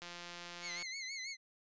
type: click train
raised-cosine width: 0.2 ms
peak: -30 dBFS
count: 141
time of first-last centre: 0.02-0.825 s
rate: 174 Hz
type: tone with vibrato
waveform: 20% pulse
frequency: 2117 Hz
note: C7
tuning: 20 cents sharp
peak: -36 dBFS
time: 0.61-1.37 s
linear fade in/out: 50 ms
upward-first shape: sine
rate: 6.2 Hz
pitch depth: 85 cents each way
effects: resampled to 16000 Hz